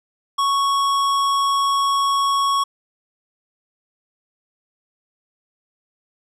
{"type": "tone with hard clipping", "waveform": "sine", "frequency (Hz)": 1108.7, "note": "C#6", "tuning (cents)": 0, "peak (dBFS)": -18, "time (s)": [0.38, 2.64], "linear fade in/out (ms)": 10, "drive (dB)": 14, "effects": []}